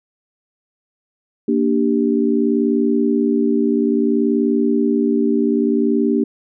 sine chord, G minor, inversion first, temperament equal, 233.1 / 293.7 / 392 Hz, Bb3 / D4 / G4, 0 / 0 / 0 cents, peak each -17 / -18 / -19 dBFS, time 1.48-6.24 s, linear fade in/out 5 ms, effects none

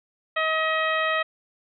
harmonic tone, 635 Hz, D#5, 35 cents sharp, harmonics 1 / 2 / 3 / 4 / 5 / 6, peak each -27 / -26 / -26 / -31 / -34 / -38 dBFS, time 0.36-1.23 s, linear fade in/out 10 ms, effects none

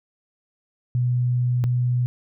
sine tone pair in turn, 123.47 / 123.47 Hz, B2 / B2, 0 / 0 cents, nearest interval unison, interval 0 cents, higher neither, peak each -18 dBFS, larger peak neither, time 0.95-1.64 / 1.64-2.06 s, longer first, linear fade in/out 0 ms, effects none

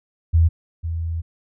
sine tone pair in turn, 82.41 / 82.75 Hz, E2 / E2, 0 / +7 cents, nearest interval unison, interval 7 cents, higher second, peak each -11 / -22 dBFS, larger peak first, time 0.33-0.49 / 0.83-1.22 s, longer second, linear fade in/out 20 ms, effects none

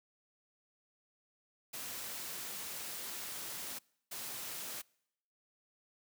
white noise bursts at uneven times, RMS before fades -43 dBFS, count 2, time 1.73-3.79 / 4.11-4.82 s, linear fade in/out 10 ms, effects noise-tail reverb RT60 0.8 s tail -26 dB re dry + high-pass 100 Hz 12 dB/octave

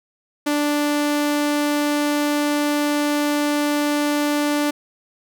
sawtooth tone, 293.5 Hz, D4, 1 cent flat, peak -14 dBFS, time 0.46-4.71 s, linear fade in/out 10 ms, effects none

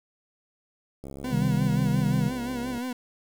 click train, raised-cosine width 2 ms, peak -26 dBFS, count 120, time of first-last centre 1.04-2.777 s, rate 68.5 Hz
40% pulse tone with vibrato, 246.9 Hz, B3, in tune, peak -29 dBFS, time 1.24-2.93 s, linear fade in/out 5 ms, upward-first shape sine, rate 5.7 Hz, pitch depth 71 cents each way
sine chord, C minor, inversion none, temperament equal, 130.81 / 155.56 / 196 Hz, C3 / Eb3 / G3, 0 / 0 / 0 cents, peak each -26 dBFS, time 1.3-2.31 s, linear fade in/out 50 ms
effects 8-bit

